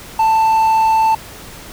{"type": "tone", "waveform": "triangle", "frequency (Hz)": 886, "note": "A5", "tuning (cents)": 12, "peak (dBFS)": -8, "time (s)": [0.19, 1.15], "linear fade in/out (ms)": 5, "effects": ["pink hiss -35 dBFS RMS until 1.72 s"]}